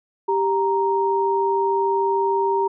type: tone pair together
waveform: sine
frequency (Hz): 392.4 / 933.3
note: G4 / A#5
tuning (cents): +2 / +2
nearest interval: octave + minor third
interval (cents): 1500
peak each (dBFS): -20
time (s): 0.28-2.68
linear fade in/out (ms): 10
effects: none